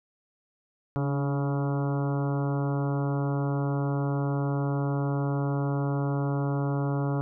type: harmonic tone with a mistuned harmonic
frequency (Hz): 140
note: C#3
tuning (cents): +18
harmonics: 1 / 2 / 3 / 4 / 5 / 6 / 7 / 8 / 9 / 10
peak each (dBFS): -26 / -32 / -36 / -38 / -40 / -42 / -43 / -44 / -45 / -46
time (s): 0.96-7.21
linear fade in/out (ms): 0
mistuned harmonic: 2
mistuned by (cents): +41
effects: none